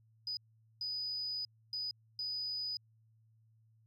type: tone bursts at uneven times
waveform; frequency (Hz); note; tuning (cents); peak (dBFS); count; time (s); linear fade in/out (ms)
triangle; 4974; D#8; -1; -33; 4; 0.27-0.37 / 0.81-1.45 / 1.73-1.91 / 2.19-2.77; 2
effects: tanh soft clip ceiling -34 dBFS + added 111 Hz sine -65 dBFS peak until 3.86 s

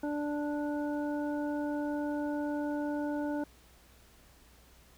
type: harmonic tone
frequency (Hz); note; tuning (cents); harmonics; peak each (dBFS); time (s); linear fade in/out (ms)
293.7; D4; 0; 1 / 2 / 3 / 5; -32 / -38 / -42 / -46; 0.03-3.44; 5
effects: added 60 Hz sine -61 dBFS peak until 4.97 s + pink hiss -61 dBFS RMS until 4.97 s

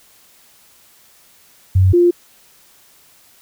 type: tone pair in turn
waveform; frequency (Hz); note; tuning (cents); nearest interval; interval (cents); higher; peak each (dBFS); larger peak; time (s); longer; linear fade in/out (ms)
sine; 93.8 / 349.6; F#2 / F4; +24 / +2; octave + major seventh; 2278; second; -8; neither; 1.75-1.93 / 1.93-2.11; neither; 10
effects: white hiss -50 dBFS RMS until 3.41 s

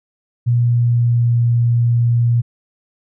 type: tone with pitch glide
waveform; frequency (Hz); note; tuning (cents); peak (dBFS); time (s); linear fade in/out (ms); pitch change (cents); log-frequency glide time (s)
sine; 120 to 118.62; B2 to A#2; -49 to +31; -11; 0.46-2.42; 20; -20; 0.58-1.4
effects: none

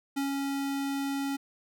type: tone with ADSR envelope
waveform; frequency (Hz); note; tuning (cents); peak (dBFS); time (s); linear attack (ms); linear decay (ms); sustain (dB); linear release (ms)
square; 276.9; C#4; -2; -28; 0.16-1.37; 15; 130; -2; 15
effects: none

